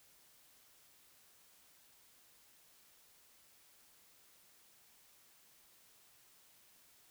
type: silence
effects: white hiss -66 dBFS RMS until 7.1 s